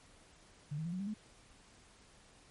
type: tone with pitch steps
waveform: sine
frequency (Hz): 146.83 / 158.28 / 170.62 / 183.93 / 198.27 / 213.7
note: D3 / D#3 / F3 / F#3 / G3 / G#3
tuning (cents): 0 / +30 / -40 / -10 / +20 / +50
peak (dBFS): -36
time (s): 0.71-1.142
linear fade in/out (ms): 10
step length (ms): 72
effects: pink hiss -62 dBFS RMS until 2.5 s + MP3 48 kbps